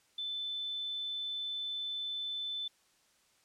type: tone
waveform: sine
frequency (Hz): 3520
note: A7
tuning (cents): 0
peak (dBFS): -35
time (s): 0.18-2.68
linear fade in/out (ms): 5
effects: white hiss -69 dBFS RMS until 3.44 s + low-pass 9000 Hz 12 dB/octave